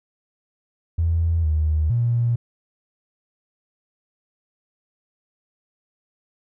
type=tone with pitch steps; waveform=triangle; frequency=83 / 77.5 / 118.6 Hz; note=E2 / D#2 / A#2; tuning=+12 / -6 / +30 cents; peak=-13 dBFS; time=0.98-2.36 s; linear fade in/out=10 ms; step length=460 ms; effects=tanh soft clip ceiling -15 dBFS